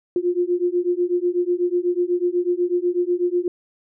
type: beating tone pair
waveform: sine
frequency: 350 / 358.1 Hz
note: F4 / F4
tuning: +4 / +43 cents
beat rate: 8.1 Hz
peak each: -21 dBFS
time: 0.16-3.48 s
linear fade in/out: 2 ms
effects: none